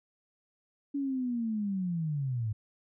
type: linear sweep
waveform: sine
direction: down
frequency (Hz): 285.6 to 103.4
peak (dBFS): -29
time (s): 0.94-2.53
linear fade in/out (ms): 10
effects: none